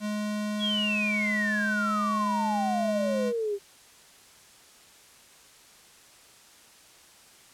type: tone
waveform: square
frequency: 210 Hz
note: G#3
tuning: 19 cents sharp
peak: -29 dBFS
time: 0-3.33 s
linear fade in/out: 50 ms
type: exponential sweep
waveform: sine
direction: down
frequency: 3399 to 392 Hz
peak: -26 dBFS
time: 0.59-3.59 s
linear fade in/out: 50 ms
effects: white hiss -54 dBFS RMS until 7.53 s + low-pass 10000 Hz 12 dB/octave